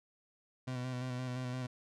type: tone with vibrato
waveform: 30% pulse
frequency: 126.4 Hz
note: B2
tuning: 41 cents sharp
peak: -34 dBFS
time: 0.67-1.67 s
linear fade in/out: 10 ms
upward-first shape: square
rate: 5.8 Hz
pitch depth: 25 cents each way
effects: low-pass 7000 Hz 12 dB/octave